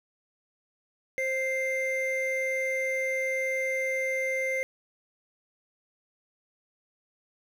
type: tone pair together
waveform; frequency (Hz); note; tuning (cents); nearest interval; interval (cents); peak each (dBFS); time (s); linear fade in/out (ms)
triangle; 525.8 / 2093; C5 / C7; +8 / 0; 2 octaves; 2392; -28 / -27; 1.18-4.63; 0
effects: 9-bit